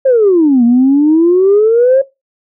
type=exponential two-way sweep; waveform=sine; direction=down then up; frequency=549 to 232.1 to 549 Hz; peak=-4 dBFS; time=0.05-2.02 s; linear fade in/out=10 ms; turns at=0.64 s; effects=noise-tail reverb RT60 0.2 s tail -19 dB re dry + tanh soft clip ceiling -1 dBFS